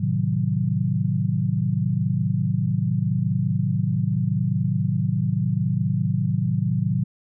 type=chord; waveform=sine; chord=A diminished seventh; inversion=none; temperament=equal; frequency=110 / 130.81 / 155.56 / 185 Hz; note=A2 / C3 / Eb3 / Gb3; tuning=0 / 0 / 0 / 0 cents; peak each=-25 dBFS; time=0-7.04 s; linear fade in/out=10 ms; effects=none